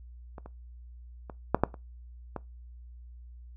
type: clicks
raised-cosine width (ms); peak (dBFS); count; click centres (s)
1; -28 / -30 / -26 / -7 / -7 / -29 / -20; 7; 0.382 / 0.46 / 1.298 / 1.546 / 1.636 / 1.742 / 2.363
effects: noise-tail reverb RT60 0.2 s tail -20 dB re dry + added 60 Hz sine -45 dBFS peak until 3.56 s